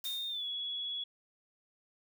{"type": "noise with exponential decay", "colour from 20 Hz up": "blue", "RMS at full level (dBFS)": -40, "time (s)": [0.04, 0.55], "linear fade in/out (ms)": 2, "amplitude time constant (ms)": 110}
{"type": "tone with pitch glide", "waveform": "sine", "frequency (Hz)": [3655, 3371], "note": ["A#7", "G#7"], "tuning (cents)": [-35, 25], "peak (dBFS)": -35, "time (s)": [0.05, 1.04], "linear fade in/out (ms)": 5, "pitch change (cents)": -140, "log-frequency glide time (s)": [0.29, 0.45]}
{"effects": []}